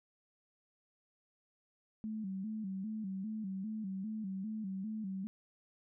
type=tone with vibrato; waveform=sine; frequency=203.9 Hz; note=G#3; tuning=32 cents flat; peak=-37 dBFS; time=2.04-5.27 s; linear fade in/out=0 ms; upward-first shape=square; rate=2.5 Hz; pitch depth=110 cents each way; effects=none